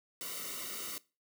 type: noise with comb filter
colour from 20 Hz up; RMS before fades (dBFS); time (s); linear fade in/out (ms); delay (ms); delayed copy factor
white; -41; 0.21-0.98; 0; 1.2; -1
effects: noise-tail reverb RT60 0.3 s tail -21 dB re dry